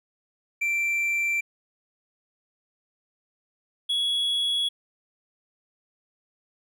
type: tone pair in turn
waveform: triangle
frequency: 2349 / 3357 Hz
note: D7 / G#7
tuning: 0 / +18 cents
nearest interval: tritone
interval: 618 cents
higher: second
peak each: -21 dBFS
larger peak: neither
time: 0.61-1.41 / 3.89-4.69 s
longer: neither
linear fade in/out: 10 ms
effects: none